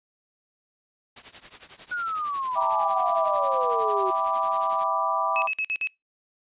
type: noise with tremolo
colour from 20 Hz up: white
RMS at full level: -39 dBFS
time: 1.16-4.84 s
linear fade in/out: 5 ms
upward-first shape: triangle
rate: 11 Hz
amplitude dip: 95%
type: exponential sweep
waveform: sine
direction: down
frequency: 1480 to 370 Hz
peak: -26 dBFS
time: 1.91-4.11 s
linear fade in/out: 10 ms
type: chord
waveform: sine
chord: E minor seventh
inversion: none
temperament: equal with one note detuned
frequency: 656.6 / 784 / 987.8 / 1174.7 Hz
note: E5 / G5 / B5 / D6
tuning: -7 / 0 / 0 / 0 cents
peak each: -29 / -30 / -27 / -26 dBFS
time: 2.55-5.48 s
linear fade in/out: 20 ms
type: tone bursts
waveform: sine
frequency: 2581 Hz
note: E7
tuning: 37 cents flat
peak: -24 dBFS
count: 5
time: 5.36-5.872 s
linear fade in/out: 0 ms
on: 60 ms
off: 53 ms
effects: noise-tail reverb RT60 0.2 s tail -25 dB re dry + resampled to 8000 Hz